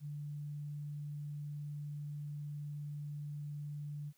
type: tone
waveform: sine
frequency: 146.83 Hz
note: D3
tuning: in tune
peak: -40 dBFS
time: 0-4.13 s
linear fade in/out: 50 ms
effects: white hiss -73 dBFS RMS until 4.17 s